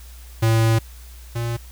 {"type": "tone pair in turn", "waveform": "square", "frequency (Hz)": [112.7, 117.29], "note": ["A2", "A#2"], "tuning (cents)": [42, 11], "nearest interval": "minor second", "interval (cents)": 69, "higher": "second", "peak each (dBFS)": [-15, -23], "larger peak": "first", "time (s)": [[0.42, 0.79], [1.35, 1.57]], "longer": "first", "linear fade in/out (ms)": 10, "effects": ["added 60 Hz sine -38 dBFS peak until 1.71 s", "white hiss -48 dBFS RMS until 1.71 s"]}